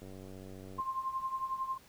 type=click train; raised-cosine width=2 ms; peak=-36 dBFS; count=75; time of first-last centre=0.02-0.799 s; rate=95 Hz
type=tone with tremolo; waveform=sine; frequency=1055 Hz; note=C6; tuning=14 cents sharp; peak=-30 dBFS; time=0.78-1.78 s; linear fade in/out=10 ms; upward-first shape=triangle; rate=11 Hz; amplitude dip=80%
effects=pink hiss -60 dBFS RMS until 1.88 s